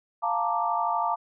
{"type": "chord", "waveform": "sine", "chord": "Bb major seventh", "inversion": "second", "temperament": "equal", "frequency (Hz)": [698.5, 880, 932.3, 1174.7], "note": ["F5", "A5", "Bb5", "D6"], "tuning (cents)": [0, 0, 0, 0], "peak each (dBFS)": -29, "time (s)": [0.22, 1.16], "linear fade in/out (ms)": 20, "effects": []}